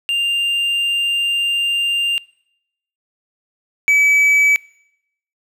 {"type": "tone pair in turn", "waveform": "triangle", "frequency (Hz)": [2794, 2290], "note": ["F7", "D7"], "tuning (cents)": [0, -44], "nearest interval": "minor third", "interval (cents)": 344, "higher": "first", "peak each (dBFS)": [-14, -8], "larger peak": "second", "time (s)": [[0.09, 2.18], [3.88, 4.56]], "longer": "first", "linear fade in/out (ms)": 0, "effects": ["noise-tail reverb RT60 0.8 s tail -24 dB re dry"]}